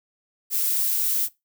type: noise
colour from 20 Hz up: violet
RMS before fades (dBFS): -23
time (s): 0.5-1.29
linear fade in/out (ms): 50
effects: noise-tail reverb RT60 0.2 s tail -20 dB re dry